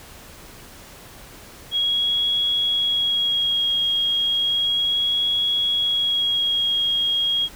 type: tone with vibrato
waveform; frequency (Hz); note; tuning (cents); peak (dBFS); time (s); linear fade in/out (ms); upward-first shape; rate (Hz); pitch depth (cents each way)
sine; 3301; G#7; -11; -18; 1.71-7.49; 50; sine; 0.33; 16
effects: pink hiss -43 dBFS RMS until 7.55 s